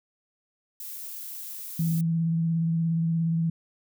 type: noise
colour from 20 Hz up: violet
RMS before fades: -38 dBFS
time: 0.8-2.01 s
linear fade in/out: 2 ms
type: tone with vibrato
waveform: sine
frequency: 164.9 Hz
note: E3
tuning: 1 cent sharp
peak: -22 dBFS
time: 1.79-3.5 s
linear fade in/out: 5 ms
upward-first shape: triangle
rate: 17 Hz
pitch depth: 26 cents each way
effects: none